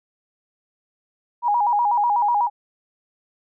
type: tone with vibrato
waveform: sine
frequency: 889 Hz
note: A5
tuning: 18 cents sharp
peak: -16 dBFS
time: 1.42-2.5 s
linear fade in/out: 50 ms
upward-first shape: square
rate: 8.1 Hz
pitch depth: 130 cents each way
effects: none